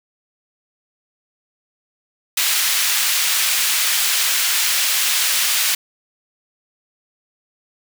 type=high-pass noise; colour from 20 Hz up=pink; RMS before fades=-18 dBFS; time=2.37-5.75 s; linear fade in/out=5 ms; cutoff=2200 Hz; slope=12 dB/octave; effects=none